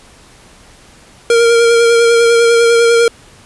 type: tone with vibrato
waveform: square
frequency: 466.2 Hz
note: A#4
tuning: in tune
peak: -7 dBFS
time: 1.3-3.08 s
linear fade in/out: 2 ms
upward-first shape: sine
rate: 10 Hz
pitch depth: 19 cents each way
effects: pink hiss -42 dBFS RMS until 3.45 s + resampled to 24000 Hz